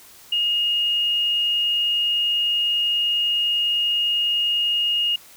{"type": "tone", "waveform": "sine", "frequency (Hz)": 2855, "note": "F7", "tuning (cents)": 37, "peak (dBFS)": -18, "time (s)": [0.32, 5.16], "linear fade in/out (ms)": 5, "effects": ["white hiss -47 dBFS RMS until 5.36 s"]}